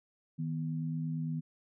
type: tone pair together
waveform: sine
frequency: 158.12 / 246.9 Hz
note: D#3 / B3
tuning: +28 / 0 cents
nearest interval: minor sixth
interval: 772 cents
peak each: -33 / -39 dBFS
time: 0.38-1.41 s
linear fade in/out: 20 ms
effects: none